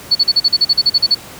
sine tone bursts, 4435 Hz, C#8, in tune, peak -7 dBFS, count 13, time 0.11-1.149 s, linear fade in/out 10 ms, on 43 ms, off 40 ms, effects pink hiss -34 dBFS RMS until 1.39 s + high-pass 80 Hz 12 dB/octave

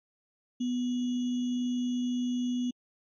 sine tone with sample-and-hold, 246.9 Hz, B3, in tune, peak -27 dBFS, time 0.6-2.71 s, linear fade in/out 10 ms, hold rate 3150 Hz, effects MP3 32 kbps

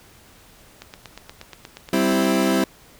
click train, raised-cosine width 0.2 ms, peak -19 dBFS, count 13, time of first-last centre 0.82-2.245 s, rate 8.42 Hz
30% pulse chord, C major, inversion second, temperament equal, 196 / 261.6 / 329.6 Hz, G3 / C4 / E4, 0 / 0 / 0 cents, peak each -19 dBFS, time 1.93-2.64 s, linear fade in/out 2 ms
effects pink hiss -50 dBFS RMS until 2.99 s

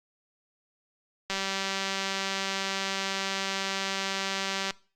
click train, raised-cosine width 0.2 ms, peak -13 dBFS, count 662, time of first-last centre 1.3-4.707 s, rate 194 Hz, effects noise-tail reverb RT60 0.4 s tail -22 dB re dry + Opus 48 kbps

